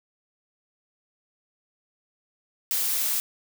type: noise with amplitude modulation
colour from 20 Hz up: blue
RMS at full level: -24 dBFS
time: 2.71-3.2 s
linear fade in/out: 0 ms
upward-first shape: sine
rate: 229 Hz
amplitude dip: 35%
effects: none